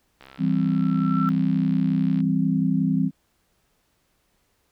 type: click train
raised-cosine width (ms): 0.3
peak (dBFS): -28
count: 134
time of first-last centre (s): 0.21-2.204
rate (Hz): 66.7
type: tone with exponential growth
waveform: sine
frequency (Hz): 1338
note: E6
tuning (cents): +25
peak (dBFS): -23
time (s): 0.27-1.29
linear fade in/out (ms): 0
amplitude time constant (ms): 220
type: chord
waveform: sine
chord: C major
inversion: first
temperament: equal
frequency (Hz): 164.81 / 196 / 261.6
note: E3 / G3 / C4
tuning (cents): 0 / 0 / 0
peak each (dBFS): -23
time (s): 0.38-3.11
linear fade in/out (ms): 50
effects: pink hiss -68 dBFS RMS until 4.71 s